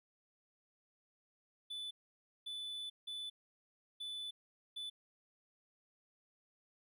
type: tone bursts at uneven times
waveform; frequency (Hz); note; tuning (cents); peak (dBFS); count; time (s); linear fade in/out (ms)
triangle; 3488; A7; -16; -40; 5; 1.7-1.91 / 2.46-2.9 / 3.07-3.3 / 4-4.31 / 4.76-4.9; 10
effects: none